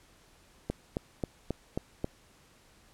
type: click train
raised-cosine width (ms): 2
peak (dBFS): -17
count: 6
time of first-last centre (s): 0.7-2.044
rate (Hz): 3.72
effects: pink hiss -61 dBFS RMS until 2.93 s + low-pass 11000 Hz 12 dB/octave